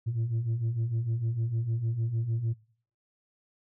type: beating tone pair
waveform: sine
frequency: 110 / 116.6 Hz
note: A2 / A#2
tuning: 0 / +1 cents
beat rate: 6.6 Hz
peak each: -31 / -26 dBFS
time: 0.06-2.54 s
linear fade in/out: 20 ms
effects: noise-tail reverb RT60 0.5 s tail -23 dB re dry + tanh soft clip ceiling -24 dBFS